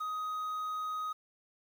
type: tone with quantisation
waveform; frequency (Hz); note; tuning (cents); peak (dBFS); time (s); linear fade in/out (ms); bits
triangle; 1254; D#6; +13; -32; 0-1.13; 10; 10
effects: none